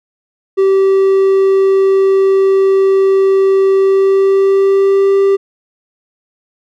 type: tone with pitch glide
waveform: triangle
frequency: 387.1 to 393.2 Hz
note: G4 to G4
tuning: -22 to +5 cents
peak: -5 dBFS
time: 0.57-5.37 s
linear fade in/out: 20 ms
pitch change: +27 cents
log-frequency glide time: 3.76-5.19 s
effects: none